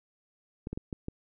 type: clicks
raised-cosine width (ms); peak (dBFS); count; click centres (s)
3; -22; 5; 0.671 / 0.73 / 0.775 / 0.928 / 1.084
effects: none